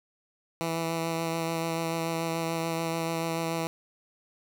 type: tone with vibrato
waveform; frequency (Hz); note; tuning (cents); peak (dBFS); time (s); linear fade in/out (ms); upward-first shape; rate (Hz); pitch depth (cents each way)
10% pulse; 164.81; E3; 0; -20; 0.61-3.67; 0; sine; 6.9; 14
effects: none